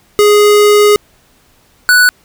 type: tone pair in turn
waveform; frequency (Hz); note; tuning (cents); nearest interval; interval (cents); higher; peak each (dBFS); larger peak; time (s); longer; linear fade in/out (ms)
square; 415.6 / 1481; G#4 / F#6; +1 / +1; octave + minor seventh; 2200; second; -5; neither; 0.19-0.96 / 1.89-2.09; first; 0
effects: pink hiss -50 dBFS RMS until 2.24 s